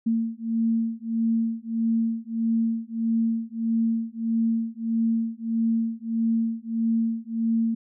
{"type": "beating tone pair", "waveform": "sine", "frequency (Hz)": [226.5, 228.1], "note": ["A#3", "A#3"], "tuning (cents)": [-50, -37], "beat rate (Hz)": 1.6, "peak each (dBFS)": -25, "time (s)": [0.06, 7.75], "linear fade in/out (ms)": 10, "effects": []}